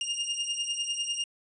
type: beating tone pair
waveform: sawtooth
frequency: 2822 / 2832 Hz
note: F7 / F7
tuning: +17 / +23 cents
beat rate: 10 Hz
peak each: -29 dBFS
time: 0.01-1.24 s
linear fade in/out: 2 ms
effects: resampled to 22050 Hz